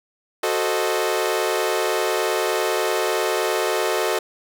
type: chord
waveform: sawtooth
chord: F# diminished seventh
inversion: none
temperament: equal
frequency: 370 / 440 / 523.3 / 622.3 Hz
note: F#4 / A4 / C5 / Eb5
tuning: 0 / 0 / 0 / 0 cents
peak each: -21 / -20 / -24 / -22 dBFS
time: 0.43-4.19 s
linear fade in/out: 5 ms
effects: none